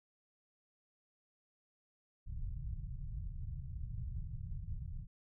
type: low-pass noise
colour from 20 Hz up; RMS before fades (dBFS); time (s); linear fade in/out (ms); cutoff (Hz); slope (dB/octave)
pink; -42; 2.26-5.07; 20; 150; 48
effects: none